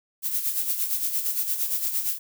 violet noise with tremolo, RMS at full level -24 dBFS, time 0.22-2.19 s, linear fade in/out 50 ms, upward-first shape sine, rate 8.7 Hz, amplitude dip 60%, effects none

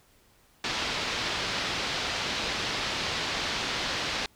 white low-pass noise, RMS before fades -31 dBFS, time 0.64-4.26 s, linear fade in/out 2 ms, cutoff 4700 Hz, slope 24 dB/octave, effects pink hiss -62 dBFS RMS until 4.35 s

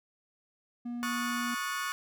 triangle tone, 240 Hz, B3, 49 cents flat, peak -32 dBFS, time 0.85-1.55 s, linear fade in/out 10 ms
35% pulse chord, D# half-diminished seventh, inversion third, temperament equal with one note detuned, 1108.7 / 1244.5 / 1456.2 / 1760 Hz, C#6 / D#6 / F#6 / A6, 0 / 0 / -28 / 0 cents, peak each -34 / -39 / -35 / -39 dBFS, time 1.03-1.92 s, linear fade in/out 0 ms
effects none

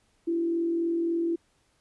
sine tone with frequency modulation, 335.9 Hz, E4, 33 cents sharp, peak -24 dBFS, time 0.27-1.36 s, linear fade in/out 10 ms, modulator 43.7 Hz, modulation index 0.3, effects pink hiss -68 dBFS RMS until 1.8 s + resampled to 24000 Hz

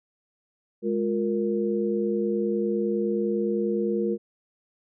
sine tone cluster, 208.4 / 355.5 / 465.3 Hz, G#3 / F4 / A#4, +6 / +31 / -3 cents, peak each -27 dBFS, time 0.82-4.18 s, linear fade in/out 50 ms, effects none

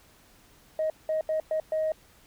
sine tone bursts at uneven times, 628 Hz, D#5, 16 cents sharp, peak -23 dBFS, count 5, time 0.79-0.9 / 1.09-1.21 / 1.29-1.4 / 1.51-1.6 / 1.72-1.92 s, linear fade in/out 2 ms, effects tanh soft clip ceiling -21 dBFS + pink hiss -58 dBFS RMS until 2.26 s

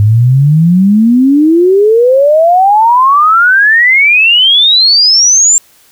sine exponential sweep, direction up, 101.4 to 7420 Hz, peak -3 dBFS, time 0-5.58 s, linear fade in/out 0 ms, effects white hiss -45 dBFS RMS until 5.91 s

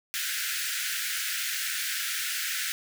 pink high-pass noise, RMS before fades -31 dBFS, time 0.14-2.72 s, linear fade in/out 0 ms, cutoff 1400 Hz, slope 96 dB/octave, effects none

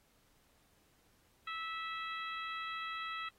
harmonic tone, 654 Hz, E5, 14 cents flat, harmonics 2 / 3 / 4 / 5 / 6, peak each -41 / -45 / -47 / -49 / -51 dBFS, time 1.47-3.29 s, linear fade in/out 5 ms, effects pink hiss -71 dBFS RMS until 3.38 s + AAC 48 kbps

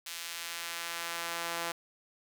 sawtooth tone with high-pass filter sweep, 169.2 Hz, E3, 45 cents sharp, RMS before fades -38 dBFS, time 0.06-1.72 s, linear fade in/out 5 ms, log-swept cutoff 3000 to 730 Hz, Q 0.7, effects none

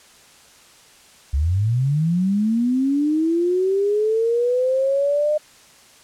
sine linear sweep, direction up, 64.6 to 610 Hz, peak -16 dBFS, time 1.33-5.38 s, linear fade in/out 10 ms, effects white hiss -49 dBFS RMS until 6.03 s + low-pass 9000 Hz 12 dB/octave

